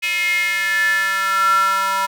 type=tone with high-pass filter sweep; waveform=square; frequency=194.2 Hz; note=G3; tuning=16 cents flat; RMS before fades=-18 dBFS; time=0.02-2.07 s; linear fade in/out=20 ms; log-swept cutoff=2400 to 1100 Hz; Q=8.7; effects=none